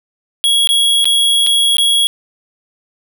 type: tone with dropouts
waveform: square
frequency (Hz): 3322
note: G#7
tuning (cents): 0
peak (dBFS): -10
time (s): 0.44-2.07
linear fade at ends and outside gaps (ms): 0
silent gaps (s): 0.673-0.69 / 1.044-1.055 / 1.465-1.47 / 1.769-1.783
effects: none